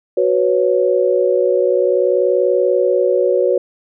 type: chord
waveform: sine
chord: F# suspended fourth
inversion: none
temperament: equal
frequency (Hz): 370 / 493.9 / 554.4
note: F#4 / B4 / C#5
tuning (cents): 0 / 0 / 0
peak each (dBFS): -16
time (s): 0.17-3.58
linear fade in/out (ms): 5
effects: none